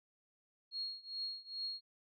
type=tone with tremolo; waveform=sine; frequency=4289 Hz; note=C8; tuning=42 cents sharp; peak=-36 dBFS; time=0.71-1.81 s; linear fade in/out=50 ms; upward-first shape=triangle; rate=2.4 Hz; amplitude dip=95%; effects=MP3 64 kbps